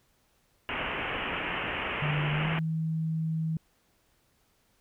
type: low-pass noise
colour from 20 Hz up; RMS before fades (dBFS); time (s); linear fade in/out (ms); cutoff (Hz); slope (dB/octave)
white; -33; 0.69-2.59; 0; 3000; 96
type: tone with pitch glide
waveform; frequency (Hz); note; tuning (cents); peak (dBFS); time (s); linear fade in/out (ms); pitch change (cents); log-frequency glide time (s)
sine; 148.7 to 160.3; D3 to E3; +22 to -48; -27; 2.02-3.57; 2; +130; 2.34-2.5
effects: pink hiss -69 dBFS RMS until 4.8 s